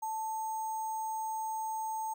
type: tone with sample-and-hold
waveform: sine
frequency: 880 Hz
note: A5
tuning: in tune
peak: -33 dBFS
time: 0.02-2.14 s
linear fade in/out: 10 ms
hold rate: 7350 Hz
effects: none